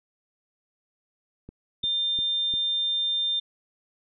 click train, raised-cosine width 3 ms, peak -28 dBFS, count 4, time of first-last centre 1.49-2.539 s, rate 2.86 Hz
sine tone, 3600 Hz, A7, 39 cents sharp, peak -23 dBFS, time 1.83-3.4 s, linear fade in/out 10 ms
effects none

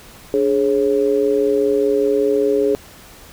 sine tone with amplitude modulation, 418.5 Hz, G#4, 13 cents sharp, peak -9 dBFS, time 0.34-2.75 s, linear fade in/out 0 ms, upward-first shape sine, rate 125 Hz, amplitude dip 95%, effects pink hiss -42 dBFS RMS until 3.32 s

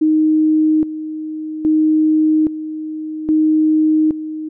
sine tone with tremolo, 311.1 Hz, D#4, in tune, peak -10 dBFS, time 0.01-4.49 s, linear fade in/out 10 ms, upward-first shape square, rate 0.61 Hz, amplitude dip 75%, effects none

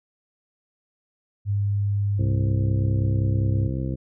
sine tone, 101.2 Hz, G#2, 44 cents flat, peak -20 dBFS, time 1.45-3.7 s, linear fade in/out 50 ms
harmonic tone, 65.41 Hz, C2, in tune, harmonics 1 / 2 / 3 / 4 / 5 / 6 / 7 / 8, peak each -30 / -27 / -33 / -35 / -34 / -45 / -45 / -40 dBFS, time 2.18-3.96 s, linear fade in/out 20 ms
effects none

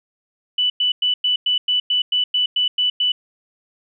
sine tone bursts, 2976 Hz, F#7, 9 cents sharp, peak -15 dBFS, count 12, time 0.58-3.12 s, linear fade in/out 5 ms, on 120 ms, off 100 ms, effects none

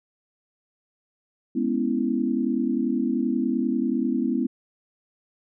sine chord, C# minor seventh, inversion second, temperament equal, 207.7 / 246.9 / 277.2 / 329.6 Hz, G#3 / B3 / C#4 / E4, 0 / 0 / 0 / 0 cents, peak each -29 / -24 / -28 / -28 dBFS, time 1.55-4.47 s, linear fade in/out 10 ms, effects none

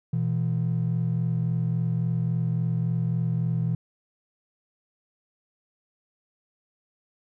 triangle ring-modulated tone, 142.9 Hz, D3, 47 cents flat, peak -16 dBFS, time 0.13-3.75 s, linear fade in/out 2 ms, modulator 21.8 Hz, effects tanh soft clip ceiling -18 dBFS

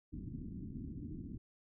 white low-pass noise, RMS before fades -45 dBFS, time 0.12-1.38 s, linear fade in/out 10 ms, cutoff 300 Hz, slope 48 dB/octave, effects none

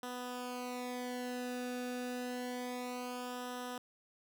sawtooth tone with flanger, 248.1 Hz, B3, 8 cents sharp, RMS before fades -41 dBFS, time 0.03-3.78 s, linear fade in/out 2 ms, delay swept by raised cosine 0.44 to 0.96 ms, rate 0.28 Hz, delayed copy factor -0.85, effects none

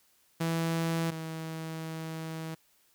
sawtooth tone pair in turn, 164.81 / 160.95 Hz, E3 / E3, 0 / -41 cents, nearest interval unison, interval 41 cents, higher first, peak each -24 / -32 dBFS, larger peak first, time 0.4-1.11 / 1.11-2.55 s, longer second, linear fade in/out 10 ms, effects white hiss -67 dBFS RMS until 2.94 s

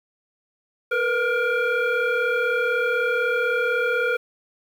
sine tone with frequency modulation, 457 Hz, A#4, 34 cents flat, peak -19 dBFS, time 0.91-4.17 s, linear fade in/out 10 ms, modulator 950 Hz, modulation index 1.7, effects 8-bit

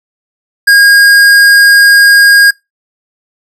sine tone with tanh clipping, 1628 Hz, G#6, 35 cents flat, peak -3 dBFS, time 0.67-2.51 s, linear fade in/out 10 ms, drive 18 dB, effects noise-tail reverb RT60 0.2 s tail -23 dB re dry

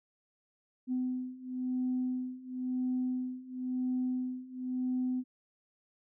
sine beating tone pair, 253.2 / 254.17 Hz, B3 / B3, +43 / +50 cents, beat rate 0.97 Hz, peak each -35 / -33 dBFS, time 0.87-5.24 s, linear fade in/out 50 ms, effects tanh soft clip ceiling -24 dBFS

